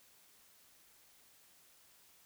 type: silence
effects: white hiss -65 dBFS RMS until 2.25 s